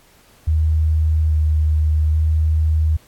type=tone with vibrato; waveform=sine; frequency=77.78 Hz; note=D#2; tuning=in tune; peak=-13 dBFS; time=0.47-2.97 s; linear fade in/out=10 ms; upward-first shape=square; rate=0.6 Hz; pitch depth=14 cents each way; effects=pink hiss -52 dBFS RMS until 3.07 s + AAC 64 kbps

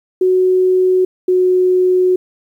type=tone pair in turn; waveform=sine; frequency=370 / 366.8 Hz; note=F#4 / F#4; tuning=0 / -15 cents; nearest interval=unison; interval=15 cents; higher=first; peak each=-9 dBFS; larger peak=neither; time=0.21-1.05 / 1.28-2.16 s; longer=second; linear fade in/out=5 ms; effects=8-bit

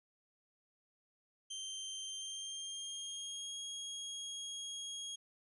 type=tone with pitch glide; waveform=25% pulse; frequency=3136 to 3282 Hz; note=G7 to G#7; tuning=0 to -21 cents; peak=-38 dBFS; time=1.5-5.16 s; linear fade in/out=10 ms; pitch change=+79 cents; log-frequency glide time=2-3.58 s; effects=resampled to 24000 Hz

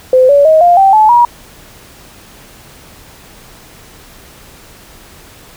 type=tone with pitch steps; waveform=sine; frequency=513 / 569.2 / 631.6 / 700.8 / 777.6 / 862.8 / 957.3 Hz; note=C5 / C#5 / D#5 / F5 / G5 / A5 / A#5; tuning=-34 / +46 / +26 / +6 / -14 / -34 / +46 cents; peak=-3 dBFS; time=0.13-1.25 s; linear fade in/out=2 ms; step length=160 ms; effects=pink hiss -38 dBFS RMS until 5.56 s

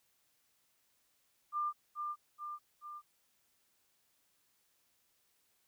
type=tone with echo; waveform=sine; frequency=1196 Hz; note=D6; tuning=31 cents sharp; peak=-32 dBFS; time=1.52-1.73 s; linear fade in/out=50 ms; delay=430 ms; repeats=3; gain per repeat=-4 dB; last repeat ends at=3.02 s; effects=white hiss -75 dBFS RMS until 5.67 s

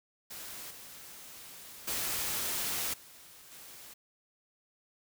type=noise with level steps; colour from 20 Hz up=white; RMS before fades=-44 / -49 / -34 / -54 / -50 dBFS; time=0.3-3.94 s; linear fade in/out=10 ms; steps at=0.7 / 1.87 / 2.93 / 3.51 s; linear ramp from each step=10 ms; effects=none

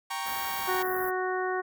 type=chord; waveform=sawtooth; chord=G diminished; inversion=none; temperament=equal; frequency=784 / 932.3 / 1108.7 Hz; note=G5 / Bb5 / Db6; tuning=0 / 0 / 0 cents; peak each=-32 dBFS; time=0.1-0.83 s; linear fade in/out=10 ms
type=band-stop noise; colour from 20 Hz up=white; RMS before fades=-38 dBFS; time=0.25-1.11 s; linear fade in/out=20 ms; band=2000 to 11000 Hz; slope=96 dB/octave
type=harmonic tone; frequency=370 Hz; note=F#4; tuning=in tune; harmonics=1 / 2 / 3 / 4 / 5; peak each=-30 / -33 / -35 / -36 / -37 dBFS; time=0.67-1.62 s; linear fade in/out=20 ms
effects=none

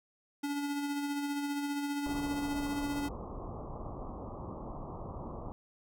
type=tone with tremolo; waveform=square; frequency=286.2 Hz; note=D4; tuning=45 cents flat; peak=-32 dBFS; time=0.43-3.09 s; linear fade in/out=10 ms; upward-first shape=sine; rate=15 Hz; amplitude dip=35%
type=low-pass noise; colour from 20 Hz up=pink; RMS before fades=-42 dBFS; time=2.06-5.52 s; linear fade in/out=0 ms; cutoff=1200 Hz; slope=96 dB/octave
effects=none

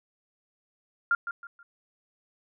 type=tone with echo; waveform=sine; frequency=1396.9 Hz; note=F6; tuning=in tune; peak=-20 dBFS; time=1.11-1.15 s; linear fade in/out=2 ms; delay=160 ms; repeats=3; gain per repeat=-10 dB; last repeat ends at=1.63 s; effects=none

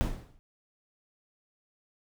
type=noise with exponential decay; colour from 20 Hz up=brown; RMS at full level=-24 dBFS; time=0.01-0.39 s; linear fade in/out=0 ms; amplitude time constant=82 ms; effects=none

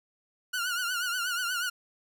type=tone with vibrato; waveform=sawtooth; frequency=1441 Hz; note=F#6; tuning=46 cents flat; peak=-25 dBFS; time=0.53-1.7 s; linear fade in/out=10 ms; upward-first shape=triangle; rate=8.3 Hz; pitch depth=99 cents each way; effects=none

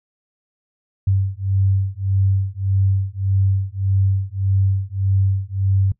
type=beating tone pair; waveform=sine; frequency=96.1 / 97.8 Hz; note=G2 / G2; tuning=-34 / -4 cents; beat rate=1.7 Hz; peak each=-19 / -19 dBFS; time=1.07-5.92 s; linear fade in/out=5 ms; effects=noise-tail reverb RT60 0.1 s tail -19 dB re dry

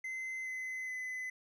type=tone with pitch steps; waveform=triangle; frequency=2058 / 2039 / 2020 Hz; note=C7 / C7 / B6; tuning=-29 / -45 / +39 cents; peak=-36 dBFS; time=0.04-1.3 s; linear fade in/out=5 ms; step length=420 ms; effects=none

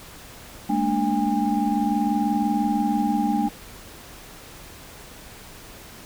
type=tone cluster; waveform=sine; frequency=208 / 228.3 / 294.1 / 810 Hz; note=G#3 / A#3 / D4 / G#5; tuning=+3 / -36 / +3 / -43 cents; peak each=-25 dBFS; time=0.69-3.49 s; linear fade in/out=10 ms; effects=pink hiss -43 dBFS RMS until 6.05 s

